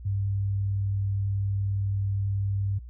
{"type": "tone", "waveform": "sine", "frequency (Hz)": 99, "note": "G2", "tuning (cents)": 18, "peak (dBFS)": -24, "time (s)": [0.05, 2.79], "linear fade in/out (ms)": 10, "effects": ["added 60 Hz sine -39 dBFS peak until 2.89 s"]}